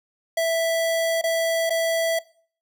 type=tone with dropouts; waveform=square; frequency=659.3 Hz; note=E5; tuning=in tune; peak=-20 dBFS; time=0.37-2.19 s; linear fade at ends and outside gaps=5 ms; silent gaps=1.214-1.238 / 1.696-1.704 s; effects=noise-tail reverb RT60 0.5 s tail -22 dB re dry